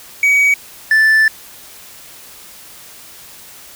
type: tone pair in turn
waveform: triangle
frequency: 2263 / 1759.3 Hz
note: C#7 / A6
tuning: +35 / -1 cents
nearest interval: major third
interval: 436 cents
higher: first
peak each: -7 / -6 dBFS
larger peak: second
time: 0.23-0.54 / 0.91-1.28 s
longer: second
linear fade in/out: 2 ms
effects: white hiss -38 dBFS RMS until 3.75 s